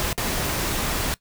pink noise with dropouts, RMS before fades -25 dBFS, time 0-1.14 s, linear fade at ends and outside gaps 0 ms, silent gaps 0.129-0.178 s, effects noise-tail reverb RT60 0.1 s tail -19 dB re dry

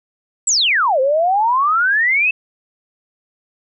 sine exponential two-way sweep, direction down then up, 8110 to 510 to 2662 Hz, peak -12 dBFS, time 0.47-2.31 s, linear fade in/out 5 ms, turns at 1 s, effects none

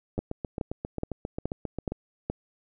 two click trains, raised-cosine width 2 ms, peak -15 / -18 dBFS, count 6 / 14, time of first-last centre 0.19-2.3 / 0.18-1.92 s, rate 2.37 / 7.47 Hz, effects none

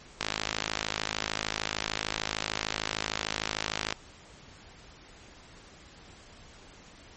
click train, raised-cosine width 0.2 ms, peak -10 dBFS, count 199, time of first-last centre 0.21-3.925 s, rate 53.3 Hz, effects pink hiss -52 dBFS RMS until 7.16 s + MP3 32 kbps

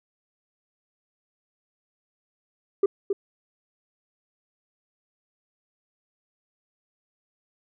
sine tone with echo, 396.1 Hz, G4, 18 cents sharp, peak -13 dBFS, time 2.83-2.86 s, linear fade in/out 5 ms, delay 270 ms, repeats 1, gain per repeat -7 dB, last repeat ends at 3.13 s, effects tanh soft clip ceiling -14 dBFS

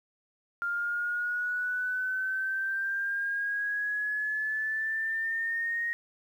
sine exponential sweep, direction up, 1396.9 to 1874 Hz, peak -28 dBFS, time 0.62-5.93 s, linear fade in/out 0 ms, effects 10-bit

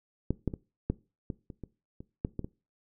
clicks, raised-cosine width 3 ms, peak -14 / -15 / -23 / -14 / -21 / -29 / -27 / -30 / -16 / -20 / -24 dBFS, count 11, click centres 0.306 / 0.477 / 0.538 / 0.9 / 1.302 / 1.502 / 1.637 / 2.005 / 2.249 / 2.393 / 2.445 s, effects noise-tail reverb RT60 0.3 s tail -20 dB re dry

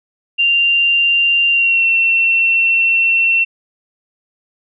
sine tone with pitch glide, 2782 to 2707 Hz, F7 to E7, -7 to +45 cents, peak -10 dBFS, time 0.38-3.45 s, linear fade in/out 20 ms, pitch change -48 cents, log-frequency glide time 1.5-1.86 s, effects none

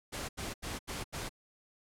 pink noise bursts, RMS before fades -39 dBFS, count 5, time 0.12-1.294 s, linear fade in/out 20 ms, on 170 ms, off 81 ms, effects low-pass 11000 Hz 12 dB/octave

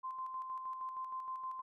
sine tone with tremolo, 1040 Hz, C6, 11 cents flat, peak -38 dBFS, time 0.03-1.62 s, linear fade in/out 20 ms, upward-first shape square, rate 6.4 Hz, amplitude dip 40%, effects none

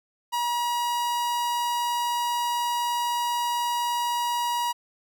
45% pulse tone, 959 Hz, A#5, 49 cents sharp, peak -24 dBFS, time 0.32-4.73 s, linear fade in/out 20 ms, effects none

